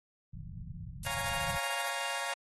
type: low-pass noise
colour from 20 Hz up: white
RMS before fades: -43 dBFS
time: 0.33-1.58 s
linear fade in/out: 10 ms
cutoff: 170 Hz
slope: 48 dB/octave
type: noise bursts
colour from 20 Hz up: violet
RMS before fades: -38 dBFS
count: 12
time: 1.03-1.894 s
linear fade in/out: 2 ms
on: 39 ms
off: 36 ms
type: chord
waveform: 15% pulse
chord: Bb minor seventh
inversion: first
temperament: equal with one note detuned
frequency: 554.4 / 698.5 / 823.9 / 932.3 Hz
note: Db5 / F5 / Ab5 / Bb5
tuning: 0 / 0 / -14 / 0 cents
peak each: -34 / -33 / -35 / -31 dBFS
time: 1.06-2.34 s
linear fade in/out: 5 ms
effects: AAC 32 kbps